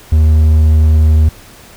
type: tone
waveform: triangle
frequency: 77.78 Hz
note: D#2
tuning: in tune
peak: -3 dBFS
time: 0.12-1.29 s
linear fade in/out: 5 ms
effects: pink hiss -38 dBFS RMS until 1.76 s